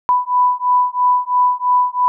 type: beating tone pair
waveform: sine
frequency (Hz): 991 / 994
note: B5 / B5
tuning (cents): +6 / +11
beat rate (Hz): 3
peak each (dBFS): -15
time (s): 0.09-2.08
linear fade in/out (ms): 0
effects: none